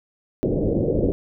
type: low-pass noise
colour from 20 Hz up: white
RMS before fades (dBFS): -21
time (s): 0.43-1.12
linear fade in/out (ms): 0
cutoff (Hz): 530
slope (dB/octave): 48
effects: none